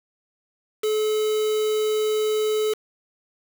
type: tone with quantisation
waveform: triangle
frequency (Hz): 430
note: A4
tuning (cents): -40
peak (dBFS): -18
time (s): 0.83-2.74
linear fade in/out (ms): 10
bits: 5
effects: none